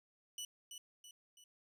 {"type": "tone with echo", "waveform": "20% pulse", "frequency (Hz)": 2960, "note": "F#7", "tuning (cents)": 0, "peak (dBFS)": -37, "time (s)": [0.38, 0.45], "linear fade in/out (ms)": 2, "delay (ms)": 330, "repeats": 3, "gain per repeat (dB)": -6, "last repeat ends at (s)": 1.44, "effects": []}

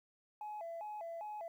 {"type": "tone with vibrato", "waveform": "sine", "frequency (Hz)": 752, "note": "F#5", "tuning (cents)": 28, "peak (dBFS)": -40, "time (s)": [0.41, 1.48], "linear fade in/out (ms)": 2, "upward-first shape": "square", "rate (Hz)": 2.5, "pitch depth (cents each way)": 200, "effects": ["tanh soft clip ceiling -39 dBFS", "12-bit"]}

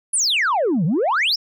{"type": "exponential two-way sweep", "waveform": "sine", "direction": "down then up", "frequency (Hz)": [10680, 144.7, 5610], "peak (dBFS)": -14, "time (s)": [0.13, 1.36], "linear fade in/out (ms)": 10, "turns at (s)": 0.85, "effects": ["tanh soft clip ceiling -14 dBFS"]}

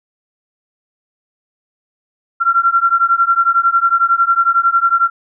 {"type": "beating tone pair", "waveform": "sine", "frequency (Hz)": [1363, 1374], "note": ["F6", "F6"], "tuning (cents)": [-43, -29], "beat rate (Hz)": 11, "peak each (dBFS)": -13, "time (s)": [2.4, 5.1], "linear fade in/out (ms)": 20, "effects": []}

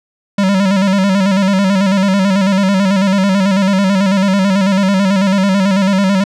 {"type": "tone with vibrato", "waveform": "square", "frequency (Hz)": 194.3, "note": "G3", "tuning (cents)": -15, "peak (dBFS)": -10, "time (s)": [0.38, 6.24], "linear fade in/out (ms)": 5, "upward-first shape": "square", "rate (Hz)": 9.1, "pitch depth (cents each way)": 58, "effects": ["low-pass 6000 Hz 12 dB/octave"]}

